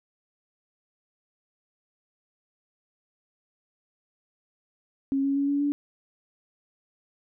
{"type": "tone with pitch steps", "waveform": "sine", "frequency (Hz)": [273, 276.7, 280.4, 284.1, 287.9], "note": ["C#4", "C#4", "C#4", "C#4", "D4"], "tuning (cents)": [-26, -3, 20, 43, -34], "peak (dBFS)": -22, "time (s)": [5.12, 5.72], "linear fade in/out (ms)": 0, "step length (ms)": 120, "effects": []}